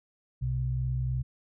sine tone pair together, 63.3 / 126.8 Hz, B1 / B2, +43 / +46 cents, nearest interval octave, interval 1203 cents, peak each -32 / -28 dBFS, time 0.41-1.23 s, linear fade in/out 20 ms, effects none

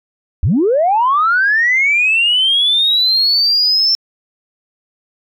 sine linear sweep, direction up, 58.27 to 5390 Hz, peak -9 dBFS, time 0.43-3.95 s, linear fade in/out 0 ms, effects tanh soft clip ceiling -5 dBFS

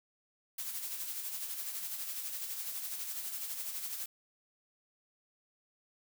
blue noise with tremolo, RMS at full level -38 dBFS, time 0.58-4.06 s, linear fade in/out 5 ms, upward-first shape sine, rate 12 Hz, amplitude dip 45%, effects none

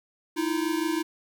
square tone pair together, 313 / 338.9 Hz, D#4 / E4, +10 / +48 cents, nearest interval minor second, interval 138 cents, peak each -28 / -29 dBFS, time 0.36-1.03 s, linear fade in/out 20 ms, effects 10-bit

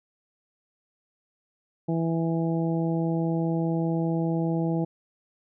harmonic tone, 164.9 Hz, E3, 1 cent sharp, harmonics 1 / 2 / 3 / 4 / 5, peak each -25 / -28 / -34 / -36 / -38 dBFS, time 1.88-4.85 s, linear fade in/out 10 ms, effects none

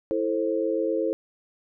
sine chord, A minor, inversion second, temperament just, 330 / 440 / 528 Hz, E4 / A4 / C5, +2 / 0 / +16 cents, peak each -27 dBFS, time 0.11-1.13 s, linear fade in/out 0 ms, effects none

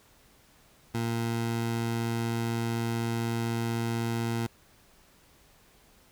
20% pulse tone, 115.9 Hz, A#2, 10 cents flat, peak -23 dBFS, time 0.94-4.47 s, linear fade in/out 10 ms, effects pink hiss -60 dBFS RMS until 6.11 s

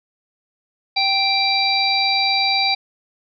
harmonic tone, 784 Hz, G5, in tune, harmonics 1 / 3 / 5 / 6, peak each -21 / -21 / -21 / -21 dBFS, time 0.96-2.75 s, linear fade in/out 10 ms, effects none

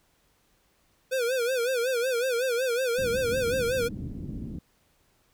square tone with vibrato, 495.5 Hz, B4, 6 cents sharp, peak -25 dBFS, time 1.11-3.89 s, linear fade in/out 20 ms, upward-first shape sine, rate 5.4 Hz, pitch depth 120 cents each way
white low-pass noise, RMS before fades -36 dBFS, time 2.98-4.59 s, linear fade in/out 5 ms, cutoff 260 Hz, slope 24 dB/octave
effects pink hiss -67 dBFS RMS until 5.33 s

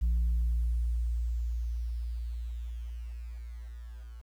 sine tone with level ramp, 58.27 Hz, A#1, in tune, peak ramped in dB -21 to -42 dBFS, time 0.01-4.22 s, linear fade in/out 20 ms, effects tanh soft clip ceiling -23 dBFS + 10-bit

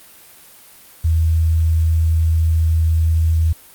sine tone with quantisation, 81 Hz, E2, 30 cents flat, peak -12 dBFS, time 1.04-3.53 s, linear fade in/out 10 ms, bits 7, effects white hiss -44 dBFS RMS until 3.74 s + Opus 32 kbps

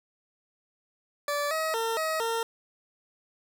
20% pulse tone with pitch steps, 580 / 636 / 454.2 / 635 / 457.2 Hz, D5 / D#5 / A#4 / D#5 / A#4, -22 / +38 / -45 / +35 / -34 cents, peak -22 dBFS, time 1.28-2.43 s, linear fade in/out 2 ms, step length 230 ms, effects none

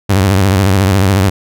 sawtooth tone with vibrato, 96.6 Hz, G2, 25 cents flat, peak -4 dBFS, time 0.09-1.3 s, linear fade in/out 10 ms, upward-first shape sine, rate 14 Hz, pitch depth 110 cents each way, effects none

